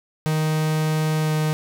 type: tone with pitch glide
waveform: 45% pulse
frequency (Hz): 155.8 to 154.63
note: D#3 to D#3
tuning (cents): +3 to -10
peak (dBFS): -19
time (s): 0.26-1.53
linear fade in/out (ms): 0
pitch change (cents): -13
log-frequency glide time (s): 1.21-1.32
effects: none